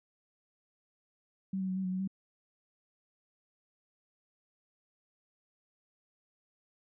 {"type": "tone with pitch steps", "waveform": "sine", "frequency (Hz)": [191.7, 188.8, 186.1, 190.4, 184.1, 186.5, 192.3], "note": ["G3", "F#3", "F#3", "F#3", "F#3", "F#3", "G3"], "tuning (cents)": [-38, 35, 10, 50, -8, 14, -33], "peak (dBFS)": -31, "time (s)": [1.53, 2.076], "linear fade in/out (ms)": 5, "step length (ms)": 78, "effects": []}